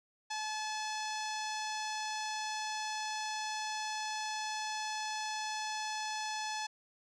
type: tone with low-pass filter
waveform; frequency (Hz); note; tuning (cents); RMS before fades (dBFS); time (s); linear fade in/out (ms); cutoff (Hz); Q
sawtooth; 861; A5; -38; -38; 0.3-6.67; 10; 5900; 2.7
effects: none